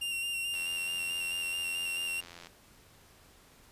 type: tone with vibrato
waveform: 45% pulse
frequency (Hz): 2769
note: F7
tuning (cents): -15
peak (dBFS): -32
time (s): 0.01-2.21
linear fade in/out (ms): 10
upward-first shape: square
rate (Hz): 4.6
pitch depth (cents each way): 18
type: click train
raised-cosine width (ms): 0.2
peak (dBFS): -30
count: 167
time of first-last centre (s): 0.54-2.47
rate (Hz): 86
effects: pink hiss -59 dBFS RMS until 3.71 s + resampled to 32000 Hz